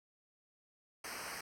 pink noise with comb filter, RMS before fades -44 dBFS, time 1.04-1.41 s, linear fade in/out 5 ms, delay 0.28 ms, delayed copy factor -0.95, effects low-pass 12000 Hz 12 dB/octave

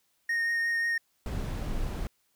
triangle tone with vibrato, 1851 Hz, A#6, 13 cents flat, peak -24 dBFS, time 0.29-0.98 s, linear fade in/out 5 ms, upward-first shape triangle, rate 5.6 Hz, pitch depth 13 cents each way
brown noise, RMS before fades -32 dBFS, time 1.26-2.07 s, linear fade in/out 0 ms
effects white hiss -72 dBFS RMS until 2.35 s

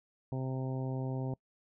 harmonic tone, 131 Hz, C3, 2 cents sharp, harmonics 1 / 2 / 3 / 4 / 5 / 6 / 7, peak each -34 / -40 / -44 / -46 / -48 / -50 / -51 dBFS, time 0.32-1.34 s, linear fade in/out 2 ms, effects noise-tail reverb RT60 0.1 s tail -25 dB re dry

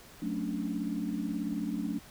sine chord, D major seventh, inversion first, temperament just, 183.54 / 220.2 / 275.3 / 293.7 Hz, F#3 / A3 / C#4 / D4, -14 / +2 / -12 / 0 cents, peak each -37 / -35 / -38 / -36 dBFS, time 0.22-1.99 s, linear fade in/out 5 ms, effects pink hiss -53 dBFS RMS until 2.1 s

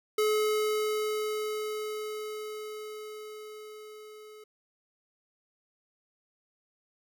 square tone with level ramp, 427.4 Hz, G#4, 50 cents sharp, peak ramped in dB -24 to -48 dBFS, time 0.18-4.44 s, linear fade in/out 5 ms, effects none

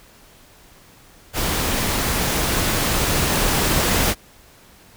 pink noise with level ramp, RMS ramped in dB -22 to -18 dBFS, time 1.33-4.15 s, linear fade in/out 50 ms, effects pink hiss -49 dBFS RMS until 4.96 s

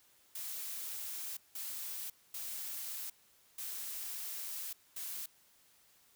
blue noise bursts at uneven times, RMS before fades -42 dBFS, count 5, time 0.35-1.37 / 1.55-2.1 / 2.34-3.1 / 3.58-4.73 / 4.96-5.26 s, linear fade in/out 5 ms, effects white hiss -67 dBFS RMS until 6.15 s

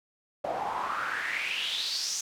pink noise with band-pass filter sweep, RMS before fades -32 dBFS, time 0.44-2.21 s, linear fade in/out 5 ms, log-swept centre 630 to 6500 Hz, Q 5.6, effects none

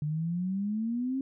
sine exponential sweep, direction up, 146.83 to 272 Hz, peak -28 dBFS, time 0.02-1.21 s, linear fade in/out 2 ms, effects none

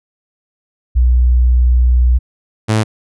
sine / sawtooth tone pair in turn, 61.4 / 109.14 Hz, B1 / A2, -9 / -14 cents, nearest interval minor seventh, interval 995 cents, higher second, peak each -7 dBFS, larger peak neither, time 0.95-2.19 / 2.68-2.84 s, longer first, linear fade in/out 20 ms, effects resampled to 24000 Hz

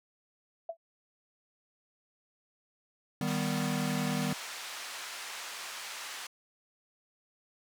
sine tone with exponential decay, 665 Hz, E5, 15 cents sharp, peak -30 dBFS, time 0.69-0.77 s, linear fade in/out 5 ms, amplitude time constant 16 ms
square chord, Eb augmented, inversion none, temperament equal, 155.56 / 196 / 246.9 Hz, Eb3 / G3 / B3, 0 / 0 / 0 cents, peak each -35 dBFS, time 3.21-4.33 s, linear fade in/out 2 ms
pink band-pass noise, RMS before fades -42 dBFS, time 3.27-6.27 s, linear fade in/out 5 ms, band 1100 to 8800 Hz, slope 12 dB/octave
effects none

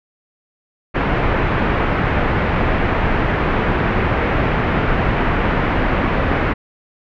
pink low-pass noise, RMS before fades -17 dBFS, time 0.94-6.54 s, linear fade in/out 20 ms, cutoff 2300 Hz, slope 24 dB/octave, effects none

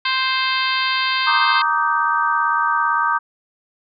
harmonic tone, 523.3 Hz, C5, in tune, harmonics 2 / 3 / 4 / 5 / 6 / 7 / 8 / 9, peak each -22 / -24 / -25 / -26 / -27 / -27 / -28 / -29 dBFS, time 0.05-1.62 s, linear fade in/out 5 ms
sine chord, Eb major seventh, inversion second, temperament just, 933.4 / 1166.7 / 1244.5 / 1555.6 Hz, Bb5 / D6 / Eb6 / G6, +2 / -12 / 0 / -14 cents, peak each -21 dBFS, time 1.26-3.19 s, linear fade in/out 20 ms
effects none

